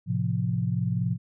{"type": "chord", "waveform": "sine", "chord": "F major", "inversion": "first", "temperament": "equal", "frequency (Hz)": [110, 130.81, 174.61], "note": ["A2", "C3", "F3"], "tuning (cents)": [0, 0, 0], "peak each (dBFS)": -28, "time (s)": [0.06, 1.18], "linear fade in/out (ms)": 50, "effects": []}